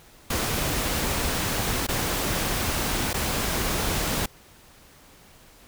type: noise with dropouts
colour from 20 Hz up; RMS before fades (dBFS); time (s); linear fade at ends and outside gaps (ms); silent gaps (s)
pink; -26; 0.3-4.26; 5; 1.868-1.886 / 3.132-3.141
effects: pink hiss -52 dBFS RMS until 5.67 s